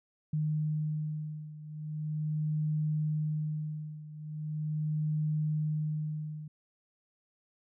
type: beating tone pair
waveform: sine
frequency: 153 / 153.4 Hz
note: D#3 / D#3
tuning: -29 / -24 cents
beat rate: 0.4 Hz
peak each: -32 / -35 dBFS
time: 0.33-6.48 s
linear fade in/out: 5 ms
effects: none